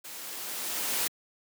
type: noise with level ramp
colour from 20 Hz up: white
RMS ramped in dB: -43 to -28 dBFS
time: 0.04-1.08 s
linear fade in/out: 10 ms
effects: high-pass 200 Hz 12 dB/octave